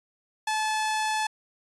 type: tone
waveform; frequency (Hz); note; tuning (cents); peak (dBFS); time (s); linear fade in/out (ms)
sawtooth; 865; A5; -30; -21; 0.47-1.27; 5
effects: resampled to 24000 Hz